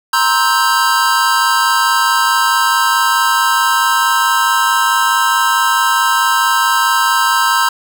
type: chord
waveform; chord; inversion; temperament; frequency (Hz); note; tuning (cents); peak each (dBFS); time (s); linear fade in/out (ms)
square; C dominant seventh; third; just; 941.9 / 1046.5 / 1308.1 / 1569.8; Bb5 / C6 / E6 / G6; +18 / 0 / -14 / +2; -17; 0.13-7.69; 5
effects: none